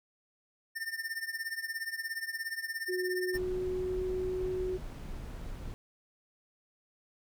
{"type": "tone with tremolo", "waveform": "square", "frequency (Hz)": 1805, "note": "A6", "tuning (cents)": 44, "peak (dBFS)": -32, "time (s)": [0.75, 3.39], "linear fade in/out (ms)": 20, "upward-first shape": "triangle", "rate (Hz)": 17, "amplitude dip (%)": 90}
{"type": "tone with pitch glide", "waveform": "sine", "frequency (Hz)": [365.9, 369.9], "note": ["F#4", "F#4"], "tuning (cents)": [-19, 0], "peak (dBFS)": -31, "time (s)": [2.88, 4.78], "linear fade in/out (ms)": 20, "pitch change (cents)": 19, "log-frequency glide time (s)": [3.16, 4.07]}
{"type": "noise", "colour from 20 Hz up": "brown", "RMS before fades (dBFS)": -41, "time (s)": [3.34, 5.74], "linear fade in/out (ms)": 0}
{"effects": []}